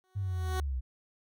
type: tone with exponential growth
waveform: 15% pulse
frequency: 372.8 Hz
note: F#4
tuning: 13 cents sharp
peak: -26 dBFS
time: 0.04-0.6 s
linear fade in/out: 0 ms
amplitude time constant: 120 ms
type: linear sweep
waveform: sine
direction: down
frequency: 101.8 to 60.7 Hz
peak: -30 dBFS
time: 0.15-0.81 s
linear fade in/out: 20 ms
effects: none